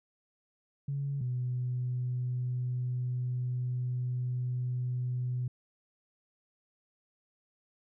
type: tone pair in turn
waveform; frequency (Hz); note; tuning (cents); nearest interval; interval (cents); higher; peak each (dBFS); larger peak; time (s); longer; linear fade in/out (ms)
sine; 140 / 124.73; C#3 / B2; +18 / +18; major second; 200; first; -30 / -29; second; 0.88-1.21 / 1.21-5.48; second; 5
effects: tanh soft clip ceiling -25 dBFS